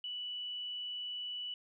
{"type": "tone", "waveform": "sine", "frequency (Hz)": 2960, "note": "F#7", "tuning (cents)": 0, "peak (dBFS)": -38, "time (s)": [0.04, 1.54], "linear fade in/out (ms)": 2, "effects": []}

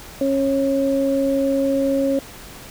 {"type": "tone pair together", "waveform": "sine", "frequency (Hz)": [273.5, 547], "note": ["C#4", "C#5"], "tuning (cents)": [-23, -23], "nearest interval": "octave", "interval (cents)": 1200, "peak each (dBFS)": -19, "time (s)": [0.21, 2.19], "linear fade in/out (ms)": 2, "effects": ["pink hiss -39 dBFS RMS until 2.7 s"]}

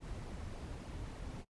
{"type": "noise with flanger", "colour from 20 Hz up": "brown", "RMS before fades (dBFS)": -45, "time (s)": [0, 1.45], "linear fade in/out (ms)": 50, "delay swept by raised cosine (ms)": [0.53, 6.03], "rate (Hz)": 3.5, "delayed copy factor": -0.5, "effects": ["noise-tail reverb RT60 0.1 s tail -22 dB re dry", "resampled to 24000 Hz"]}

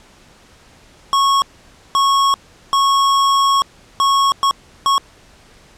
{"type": "tone bursts at uneven times", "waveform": "square", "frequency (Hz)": 1100, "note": "C#6", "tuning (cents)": -14, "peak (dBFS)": -12, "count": 6, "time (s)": [[1.13, 1.42], [1.95, 2.34], [2.73, 3.62], [4, 4.32], [4.43, 4.51], [4.86, 4.98]], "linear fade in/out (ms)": 0, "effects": ["pink hiss -47 dBFS RMS until 5.77 s", "low-pass 8000 Hz 12 dB/octave"]}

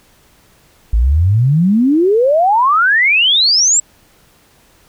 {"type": "exponential sweep", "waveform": "sine", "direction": "up", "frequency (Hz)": [51.8, 7780], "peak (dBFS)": -8, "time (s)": [0.93, 3.8], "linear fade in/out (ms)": 5, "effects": ["pink hiss -50 dBFS RMS until 4.88 s"]}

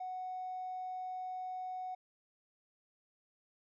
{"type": "tone", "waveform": "triangle", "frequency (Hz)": 740, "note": "F#5", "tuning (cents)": 0, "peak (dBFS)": -35, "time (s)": [0, 1.95], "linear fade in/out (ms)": 10, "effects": ["tanh soft clip ceiling -36 dBFS", "resampled to 16000 Hz"]}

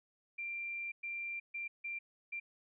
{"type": "tone bursts at uneven times", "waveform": "sine", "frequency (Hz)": 2370, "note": "D7", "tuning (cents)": 15, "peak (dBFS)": -38, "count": 5, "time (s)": [[0.38, 0.92], [1.03, 1.4], [1.54, 1.68], [1.84, 1.99], [2.32, 2.4]], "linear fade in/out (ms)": 10, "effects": []}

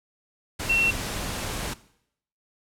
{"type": "tone in noise", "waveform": "sine", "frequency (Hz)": 2715, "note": "F7", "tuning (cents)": -50, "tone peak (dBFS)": -19, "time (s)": [0.69, 0.91], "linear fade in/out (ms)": 10, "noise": "pink", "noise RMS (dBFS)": -31, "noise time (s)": [0.59, 1.74], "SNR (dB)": 9, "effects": ["noise-tail reverb RT60 0.7 s tail -18 dB re dry", "low-pass 12000 Hz 12 dB/octave"]}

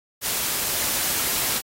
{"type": "noise", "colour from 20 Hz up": "white", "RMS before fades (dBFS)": -24, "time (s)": [0.21, 1.62], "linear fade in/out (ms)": 50, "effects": ["AAC 48 kbps"]}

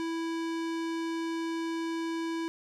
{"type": "tone with low-pass filter", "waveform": "square", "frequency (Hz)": 329.6, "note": "E4", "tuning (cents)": 0, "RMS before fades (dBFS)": -33, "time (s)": [0, 2.48], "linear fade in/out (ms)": 0, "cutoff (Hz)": 6700, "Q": 0.57, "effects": []}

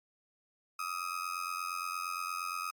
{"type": "tone with amplitude modulation", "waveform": "35% pulse", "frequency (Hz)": 1260, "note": "D#6", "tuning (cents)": 21, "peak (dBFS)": -30, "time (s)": [0.79, 2.71], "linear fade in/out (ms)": 5, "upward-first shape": "sine", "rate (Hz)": 88.6, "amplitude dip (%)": 85, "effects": ["AAC 64 kbps"]}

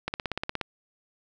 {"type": "click train", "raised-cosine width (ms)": 0.3, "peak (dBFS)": -13, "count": 10, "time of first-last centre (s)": [0.08, 0.613], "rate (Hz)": 16.9, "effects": []}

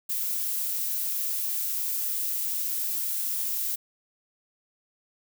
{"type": "noise", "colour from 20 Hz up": "violet", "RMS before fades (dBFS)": -29, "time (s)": [0.09, 3.76], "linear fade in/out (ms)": 10, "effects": []}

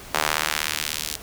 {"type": "tone with high-pass filter sweep", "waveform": "sawtooth", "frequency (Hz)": 76.5, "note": "D#2", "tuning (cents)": -29, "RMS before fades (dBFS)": -26, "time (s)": [0.14, 1.16], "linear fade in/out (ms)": 5, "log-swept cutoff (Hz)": [810, 4600], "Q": 0.81, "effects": ["pink hiss -41 dBFS RMS until 1.22 s"]}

